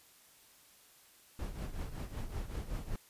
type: noise with tremolo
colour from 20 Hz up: brown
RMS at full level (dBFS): -36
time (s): 1.39-2.96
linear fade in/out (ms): 2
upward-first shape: triangle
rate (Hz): 5.3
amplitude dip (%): 80
effects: white hiss -62 dBFS RMS until 3.09 s + resampled to 32000 Hz